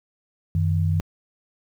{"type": "tone pair together", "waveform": "sine", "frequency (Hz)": [92.68, 157.1], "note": ["F#2", "D#3"], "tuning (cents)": [3, 17], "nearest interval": "major sixth", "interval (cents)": 914, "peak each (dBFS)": [-19, -23], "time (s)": [0.55, 1], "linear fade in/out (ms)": 0, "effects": ["high-pass 60 Hz 12 dB/octave", "9-bit"]}